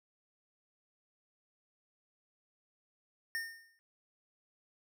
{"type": "tone with exponential decay", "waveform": "square", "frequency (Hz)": 1824, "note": "A#6", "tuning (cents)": -38, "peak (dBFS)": -33, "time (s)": [3.35, 3.79], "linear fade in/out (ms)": 0, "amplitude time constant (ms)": 94, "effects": []}